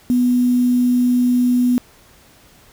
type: tone with quantisation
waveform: sine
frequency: 246.9 Hz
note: B3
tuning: in tune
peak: -12 dBFS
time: 0.1-1.78 s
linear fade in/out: 0 ms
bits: 6
effects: pink hiss -49 dBFS RMS until 2.72 s